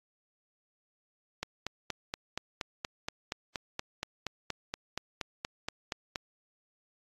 click train, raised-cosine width 0.2 ms, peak -16 dBFS, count 21, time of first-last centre 1.43-6.158 s, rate 4.23 Hz, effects AAC 32 kbps

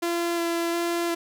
sawtooth tone with vibrato, 340 Hz, F4, 46 cents flat, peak -20 dBFS, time 0.02-1.15 s, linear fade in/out 10 ms, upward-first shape square, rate 1.4 Hz, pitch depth 10 cents each way, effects none

